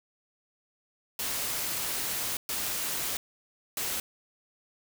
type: noise bursts at uneven times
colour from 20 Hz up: white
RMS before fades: -32 dBFS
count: 3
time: 1.19-2.37 / 2.49-3.17 / 3.77-4 s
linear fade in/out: 2 ms
effects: none